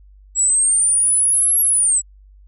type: linear two-way sweep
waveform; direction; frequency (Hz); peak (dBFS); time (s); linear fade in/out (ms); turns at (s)
sine; up then down; 7670 to 11340 to 7670; -11; 0.35-2.02; 50; 1.61
effects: tanh soft clip ceiling -10 dBFS + added 49 Hz sine -43 dBFS peak until 2.47 s